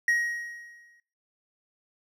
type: tone with exponential decay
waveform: triangle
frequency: 1889 Hz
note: A#6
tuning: 22 cents sharp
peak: -18 dBFS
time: 0.08-1 s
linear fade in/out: 2 ms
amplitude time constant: 200 ms
effects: noise-tail reverb RT60 0.4 s tail -20 dB re dry